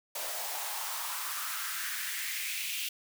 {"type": "noise with high-pass filter sweep", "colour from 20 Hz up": "white", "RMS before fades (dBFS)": -36, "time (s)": [0.15, 2.89], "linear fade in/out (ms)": 5, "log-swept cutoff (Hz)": [590, 2800], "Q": 3.4, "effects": []}